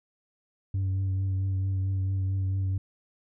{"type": "tone with vibrato", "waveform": "sine", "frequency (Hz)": 95.7, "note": "G2", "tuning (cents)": -41, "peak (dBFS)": -22, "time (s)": [0.74, 2.78], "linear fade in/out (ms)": 5, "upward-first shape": "triangle", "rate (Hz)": 4.5, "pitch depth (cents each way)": 23, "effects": ["tanh soft clip ceiling -24 dBFS"]}